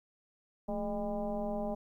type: tone with frequency modulation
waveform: sine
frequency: 415.3 Hz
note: G#4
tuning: in tune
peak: -32 dBFS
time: 0.68-1.75 s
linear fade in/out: 10 ms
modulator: 197 Hz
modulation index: 1.9
effects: 12-bit